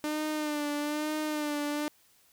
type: tone with vibrato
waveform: sawtooth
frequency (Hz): 299.8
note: D4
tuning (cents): +36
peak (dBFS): -26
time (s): 0.04-1.88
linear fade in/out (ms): 0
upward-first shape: sine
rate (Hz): 1.1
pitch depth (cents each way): 44
effects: white hiss -64 dBFS RMS until 2.32 s